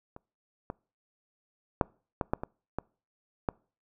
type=clicks; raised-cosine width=1 ms; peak=-30 / -21 / -8 / -14 / -12 / -20 / -17 / -13 dBFS; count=8; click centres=0.164 / 0.701 / 1.812 / 2.212 / 2.335 / 2.435 / 2.786 / 3.488 s; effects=noise-tail reverb RT60 0.4 s tail -26 dB re dry